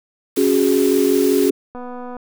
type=noise; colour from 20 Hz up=white; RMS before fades=-29 dBFS; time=0.36-1.5 s; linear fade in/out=5 ms
type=chord; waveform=sine; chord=C# suspended fourth; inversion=none; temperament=equal; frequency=277.2 / 370 / 415.3 Hz; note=C#4 / F#4 / G#4; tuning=0 / 0 / 0 cents; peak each=-17 dBFS; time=0.37-1.51 s; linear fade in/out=5 ms
type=click train; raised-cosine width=1 ms; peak=-20 dBFS; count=104; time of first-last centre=1.75-2.167 s; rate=247 Hz
effects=none